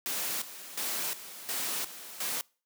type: noise with tremolo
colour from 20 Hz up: white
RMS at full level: -33 dBFS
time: 0.06-2.41 s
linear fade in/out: 0 ms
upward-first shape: square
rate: 1.4 Hz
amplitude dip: 75%
effects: noise-tail reverb RT60 0.4 s tail -26 dB re dry + high-pass 200 Hz 12 dB/octave